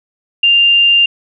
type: tone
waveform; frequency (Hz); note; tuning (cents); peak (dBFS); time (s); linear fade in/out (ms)
sine; 2794; F7; 0; -6; 0.43-1.06; 5
effects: none